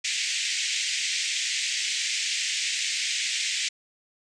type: band-pass noise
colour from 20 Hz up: pink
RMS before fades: -28 dBFS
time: 0.04-3.69 s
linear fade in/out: 10 ms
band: 2000 to 8000 Hz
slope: 48 dB/octave
effects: resampled to 22050 Hz